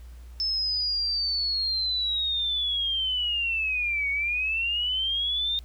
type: linear two-way sweep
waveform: sine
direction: down then up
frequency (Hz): 5270 to 2217 to 3664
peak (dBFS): -24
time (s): 0.4-5.59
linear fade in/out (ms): 0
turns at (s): 4.1
effects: added 60 Hz sine -41 dBFS peak until 5.64 s + pink hiss -59 dBFS RMS until 5.64 s